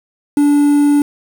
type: tone with quantisation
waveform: triangle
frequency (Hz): 289.9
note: D4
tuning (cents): -22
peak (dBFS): -6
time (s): 0.37-1.02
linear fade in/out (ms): 2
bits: 5
effects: none